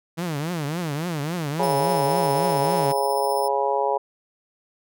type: tone with vibrato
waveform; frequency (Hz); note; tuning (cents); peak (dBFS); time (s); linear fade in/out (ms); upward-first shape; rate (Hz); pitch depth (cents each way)
sawtooth; 159; D#3; +38; -21; 0.17-2.93; 20; triangle; 3.6; 250
type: harmonic tone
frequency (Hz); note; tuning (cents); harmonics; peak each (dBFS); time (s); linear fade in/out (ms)
138.59; C#3; 0; 3 / 4 / 5 / 6 / 7; -26 / -25 / -29 / -25 / -26; 1.59-3.98; 10
type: tone with tremolo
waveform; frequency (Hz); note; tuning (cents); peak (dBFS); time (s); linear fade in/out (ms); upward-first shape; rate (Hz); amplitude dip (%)
5% pulse; 5220; E8; -18; -26; 1.63-3.48; 0; triangle; 15; 45
effects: none